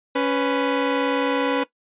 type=tone pair together; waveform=sawtooth; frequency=278.2 / 496.3 Hz; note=C#4 / B4; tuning=+6 / +8 cents; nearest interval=minor seventh; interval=1002 cents; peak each=-18 dBFS; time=0.15-1.64 s; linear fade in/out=10 ms; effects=noise-tail reverb RT60 0.1 s tail -17 dB re dry + resampled to 8000 Hz